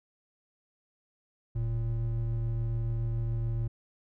triangle tone pair together, 40.51 / 114.5 Hz, E1 / A#2, -29 / -31 cents, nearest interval octave + tritone, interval 1798 cents, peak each -32 / -27 dBFS, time 1.55-3.68 s, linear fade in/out 10 ms, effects none

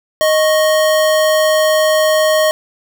square tone pair together, 622.3 / 1101.2 Hz, D#5 / C#6, 0 / -12 cents, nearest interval minor seventh, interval 988 cents, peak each -11 / -21 dBFS, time 0.21-2.51 s, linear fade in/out 0 ms, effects none

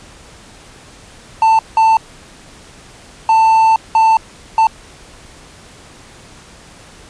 triangle tone bursts at uneven times, 890 Hz, A5, 20 cents sharp, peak -5 dBFS, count 5, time 1.42-1.59 / 1.77-1.97 / 3.29-3.76 / 3.95-4.17 / 4.58-4.67 s, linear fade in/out 2 ms, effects pink hiss -40 dBFS RMS until 7.09 s + resampled to 22050 Hz

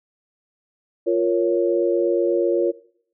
sine chord, Bb minor, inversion second, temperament equal, 349.2 / 466.2 / 554.4 Hz, F4 / Bb4 / Db5, 0 / 0 / 0 cents, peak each -19 / -22 / -22 dBFS, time 1.06-2.72 s, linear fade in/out 20 ms, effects noise-tail reverb RT60 0.6 s tail -19 dB re dry

